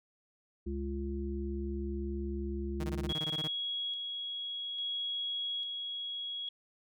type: harmonic tone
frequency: 69.3 Hz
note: C#2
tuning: in tune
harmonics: 1 / 3 / 5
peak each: -36 / -40 / -39 dBFS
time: 0.66-3.13 s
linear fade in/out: 10 ms
type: tone bursts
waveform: sawtooth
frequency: 155.2 Hz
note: D#3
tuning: 4 cents flat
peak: -32 dBFS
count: 12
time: 2.8-3.476 s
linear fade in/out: 5 ms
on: 38 ms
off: 20 ms
type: tone with tremolo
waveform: sine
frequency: 3322 Hz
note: G#7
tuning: in tune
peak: -33 dBFS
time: 3.09-6.49 s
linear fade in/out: 5 ms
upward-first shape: square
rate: 0.59 Hz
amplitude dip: 30%
effects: none